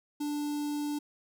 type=tone with notch filter; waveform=square; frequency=293.7 Hz; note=D4; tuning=in tune; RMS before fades=-33 dBFS; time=0.2-0.99 s; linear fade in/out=10 ms; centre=1800 Hz; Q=0.58; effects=none